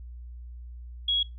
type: tone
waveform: sine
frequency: 3322 Hz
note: G#7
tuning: in tune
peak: -22 dBFS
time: 1.08-1.23 s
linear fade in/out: 5 ms
effects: noise-tail reverb RT60 0.2 s tail -21 dB re dry + added 60 Hz sine -39 dBFS peak until 1.38 s